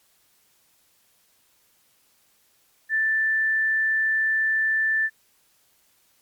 sine tone, 1766 Hz, A6, 6 cents sharp, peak -19 dBFS, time 2.89-5.1 s, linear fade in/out 50 ms, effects white hiss -63 dBFS RMS until 6.21 s + MP3 96 kbps

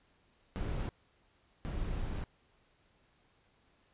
brown noise bursts at uneven times, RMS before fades -36 dBFS, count 2, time 0.56-0.89 / 1.65-2.24 s, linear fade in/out 0 ms, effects pink hiss -70 dBFS RMS until 3.93 s + resampled to 8000 Hz

